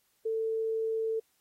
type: tone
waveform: sine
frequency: 445.7 Hz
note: A4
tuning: 22 cents sharp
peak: -28 dBFS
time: 0.25-1.2 s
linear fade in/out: 10 ms
effects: white hiss -72 dBFS RMS until 1.4 s + AAC 48 kbps